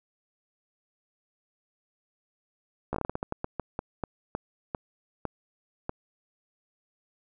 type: slowing click train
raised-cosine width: 1 ms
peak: -16 dBFS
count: 18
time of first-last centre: 2.93-5.894 s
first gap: 14 ms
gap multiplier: 1.27
effects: none